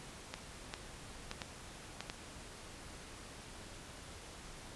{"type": "clicks", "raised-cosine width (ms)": 0.2, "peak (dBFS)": -22, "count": 6, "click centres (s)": [0.34, 0.739, 1.314, 1.418, 2.006, 2.099], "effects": ["pink hiss -51 dBFS RMS until 4.75 s", "resampled to 24000 Hz"]}